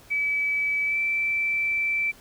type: tone with pitch glide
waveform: sine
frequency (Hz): 2294 to 2330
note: D7 to D7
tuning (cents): -41 to -14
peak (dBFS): -22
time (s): 0.1-2.12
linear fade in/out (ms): 20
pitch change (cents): +27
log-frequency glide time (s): 0.85-0.98
effects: pink hiss -52 dBFS RMS until 2.2 s